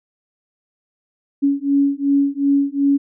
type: beating tone pair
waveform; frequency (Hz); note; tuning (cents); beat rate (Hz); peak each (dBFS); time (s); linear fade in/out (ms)
sine; 278.9 / 281.6; C#4 / C#4; +11 / +27; 2.7; -17 / -17; 1.42-2.98; 20
effects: none